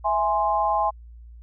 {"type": "chord", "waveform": "sine", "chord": "E augmented", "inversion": "none", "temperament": "equal", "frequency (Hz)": [659.3, 830.6, 1046.5], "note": ["E5", "G#5", "B#5"], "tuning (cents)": [0, 0, 0], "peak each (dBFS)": [-26, -22, -24], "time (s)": [0.04, 0.91], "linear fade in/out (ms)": 20, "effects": ["added 58 Hz sine -41 dBFS peak until 1.42 s"]}